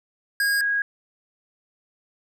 square / sine tone pair in turn, 1635 / 1644.3 Hz, G#6 / G#6, -28 / -18 cents, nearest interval unison, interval 10 cents, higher second, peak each -20 dBFS, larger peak neither, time 0.4-0.61 / 0.61-0.82 s, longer neither, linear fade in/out 2 ms, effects none

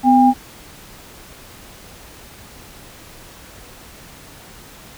sine tone pair together, 252.5 / 805 Hz, B3 / G5, +39 / +46 cents, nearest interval octave + minor sixth, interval 2007 cents, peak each -11 dBFS, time 0.03-0.34 s, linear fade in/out 50 ms, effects pink hiss -41 dBFS RMS until 4.97 s

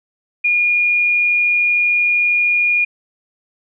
sine tone, 2431 Hz, D#7, 41 cents flat, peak -12 dBFS, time 0.44-2.85 s, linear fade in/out 10 ms, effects none

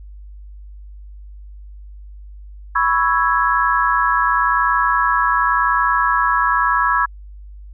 sine chord, C# minor seventh, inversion third, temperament equal, 987.8 / 1108.7 / 1318.5 / 1661.2 Hz, B5 / C#6 / E6 / G#6, 0 / 0 / 0 / 0 cents, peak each -19 dBFS, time 2.75-7.06 s, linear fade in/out 10 ms, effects added 50 Hz sine -34 dBFS peak until 7.73 s

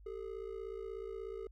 triangle ring-modulated tone, 417.4 Hz, G#4, 9 cents sharp, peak -36 dBFS, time 0.06-1.47 s, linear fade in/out 2 ms, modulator 28.3 Hz, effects added 50 Hz sine -54 dBFS peak until 1.51 s

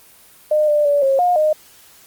sine tone with pitch steps, 608 / 594 / 576 / 541 / 714 / 615 Hz, D#5 / D5 / D5 / C#5 / F5 / D#5, -40 / +20 / -34 / -42 / +38 / -20 cents, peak -12 dBFS, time 0.51-1.53 s, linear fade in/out 5 ms, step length 170 ms, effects white hiss -47 dBFS RMS until 2.06 s + Opus 24 kbps

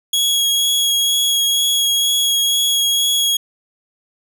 sawtooth tone with vibrato, 3322 Hz, G#7, in tune, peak -11 dBFS, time 0.13-3.37 s, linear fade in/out 5 ms, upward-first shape sine, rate 2.1 Hz, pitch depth 11 cents each way, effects none

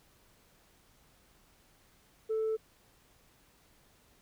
sine tone, 440 Hz, A4, in tune, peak -27 dBFS, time 2.29-2.57 s, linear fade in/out 20 ms, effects tanh soft clip ceiling -27 dBFS + pink hiss -65 dBFS RMS until 4.21 s

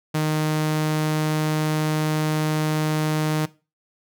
sawtooth tone, 154.5 Hz, D#3, 12 cents flat, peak -16 dBFS, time 0.14-3.46 s, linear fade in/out 10 ms, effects noise-tail reverb RT60 0.3 s tail -19 dB re dry

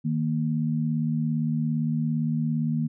sine tone pair together, 155.56 / 233.1 Hz, D#3 / A#3, 0 / 0 cents, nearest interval perfect fifth, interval 700 cents, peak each -25 / -26 dBFS, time 0.04-2.88 s, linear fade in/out 20 ms, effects none

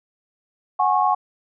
sine chord, F# suspended second, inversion none, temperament equal with one note detuned, 740 / 830.6 / 1094.1 Hz, F#5 / G#5 / C#6, 0 / 0 / -23 cents, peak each -20 dBFS, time 0.79-1.15 s, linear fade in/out 10 ms, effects none

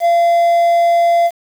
triangle tone with quantisation, 685 Hz, F5, 34 cents flat, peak -7 dBFS, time 0-1.31 s, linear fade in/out 50 ms, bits 6, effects none

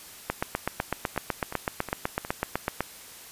two click trains, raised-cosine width 0.5 ms, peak -10 / -19 dBFS, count 21 / 5, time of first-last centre 0.3-2.806 / 0.8-2.249 s, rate 7.98 / 2.76 Hz, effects white hiss -46 dBFS RMS until 3.31 s + resampled to 32000 Hz

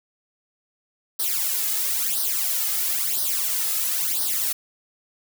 blue noise with flanger, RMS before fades -24 dBFS, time 1.19-4.53 s, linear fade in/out 10 ms, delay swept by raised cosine 0.2 to 2.4 ms, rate 0.99 Hz, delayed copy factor +0.9, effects none

